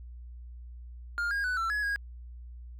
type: tone with pitch steps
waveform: triangle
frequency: 1410 / 1628 / 1492 / 1342 / 1686 / 1639 Hz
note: F6 / G#6 / F#6 / E6 / G#6 / G#6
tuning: +16 / -35 / +14 / +31 / +26 / -23 cents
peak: -26 dBFS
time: 1.18-1.96 s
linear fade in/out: 0 ms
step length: 130 ms
effects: added 60 Hz sine -42 dBFS peak until 2.79 s